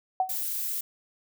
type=tone with exponential decay; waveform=sine; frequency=750 Hz; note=F#5; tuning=23 cents sharp; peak=-18 dBFS; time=0.2-0.36 s; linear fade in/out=2 ms; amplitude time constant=33 ms
type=noise; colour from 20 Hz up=violet; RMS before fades=-31 dBFS; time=0.29-0.81 s; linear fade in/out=5 ms
effects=none